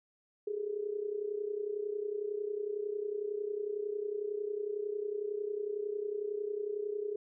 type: tone with amplitude modulation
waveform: sine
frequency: 415.3 Hz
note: G#4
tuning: in tune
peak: -30 dBFS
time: 0.47-7.16 s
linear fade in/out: 5 ms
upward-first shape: sine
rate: 31 Hz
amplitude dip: 75%
effects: none